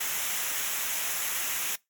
white noise with comb filter, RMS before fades -30 dBFS, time 0-1.76 s, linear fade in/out 10 ms, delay 0.22 ms, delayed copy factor -0.65, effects noise-tail reverb RT60 0.2 s tail -23 dB re dry + MP3 96 kbps

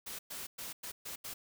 white noise bursts at uneven times, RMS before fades -43 dBFS, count 6, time 0.06-0.19 / 0.3-0.47 / 0.58-0.73 / 0.83-0.92 / 1.05-1.16 / 1.24-1.34 s, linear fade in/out 10 ms, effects none

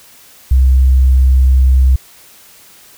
sine tone, 65.2 Hz, C2, 5 cents flat, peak -4 dBFS, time 0.51-1.96 s, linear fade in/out 5 ms, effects tanh soft clip ceiling -2 dBFS + white hiss -42 dBFS RMS until 2.97 s

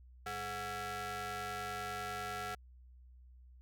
sawtooth ring-modulated tone, 310 Hz, D#4, 6 cents flat, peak -32 dBFS, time 0.26-2.55 s, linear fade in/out 5 ms, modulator 1040 Hz, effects added 62 Hz sine -55 dBFS peak until 3.61 s

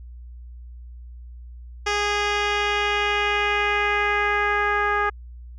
10% pulse tone with low-pass filter sweep, 412.1 Hz, G#4, 13 cents flat, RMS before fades -22 dBFS, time 1.86-5.1 s, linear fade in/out 10 ms, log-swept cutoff 4800 to 1500 Hz, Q 1.9, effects added 60 Hz sine -37 dBFS peak until 5.58 s

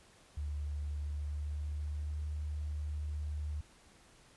sine tone with pitch glide, 73.42 to 75.05 Hz, D2 to D2, 0 to +38 cents, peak -35 dBFS, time 0.37-3.61 s, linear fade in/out 5 ms, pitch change +38 cents, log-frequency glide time 1.04-2.21 s, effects pink hiss -62 dBFS RMS until 4.36 s + resampled to 24000 Hz

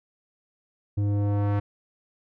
square tone with low-pass filter sweep, 102 Hz, G#2, 31 cents flat, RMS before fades -24 dBFS, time 0.97-1.6 s, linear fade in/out 10 ms, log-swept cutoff 260 to 1600 Hz, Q 0.83, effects none

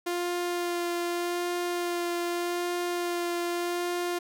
sawtooth tone with vibrato, 349.2 Hz, F4, in tune, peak -24 dBFS, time 0.06-4.19 s, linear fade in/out 10 ms, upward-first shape sine, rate 0.83 Hz, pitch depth 13 cents each way, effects none

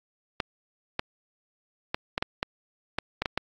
clicks, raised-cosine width 0.3 ms, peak -10 dBFS, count 10, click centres 0.402 / 0.994 / 1.945 / 2.179 / 2.225 / 2.429 / 2.986 / 3.22 / 3.258 / 3.376 s, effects AAC 48 kbps

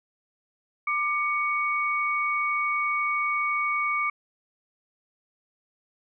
sine tone pair together, 1188 / 2237 Hz, D6 / C#7, +20 / +15 cents, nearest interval major seventh, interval 1095 cents, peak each -26 dBFS, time 0.87-4.1 s, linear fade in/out 5 ms, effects none

